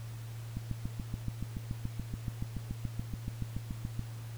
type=click train; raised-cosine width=5 ms; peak=-23 dBFS; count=25; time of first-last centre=0.57-3.994 s; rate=7.01 Hz; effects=added 114 Hz sine -40 dBFS peak until 4.37 s + pink hiss -54 dBFS RMS until 4.37 s